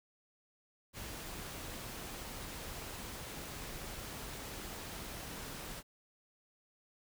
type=noise; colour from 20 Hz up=pink; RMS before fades=-45 dBFS; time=0.93-5.83 s; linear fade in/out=50 ms; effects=none